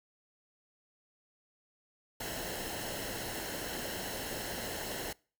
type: noise with comb filter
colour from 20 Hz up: pink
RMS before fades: -39 dBFS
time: 2.2-5.13 s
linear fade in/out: 5 ms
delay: 0.84 ms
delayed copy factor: -0.6
effects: noise-tail reverb RT60 0.4 s tail -25 dB re dry